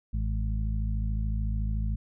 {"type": "harmonic tone with a mistuned harmonic", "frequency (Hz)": 53.7, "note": "A1", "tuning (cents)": -41, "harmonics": [1, 2, 3, 4], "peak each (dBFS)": [-27, -33, -40, -39], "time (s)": [0.13, 1.96], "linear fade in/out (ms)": 10, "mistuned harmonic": 4, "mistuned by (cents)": -15, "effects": []}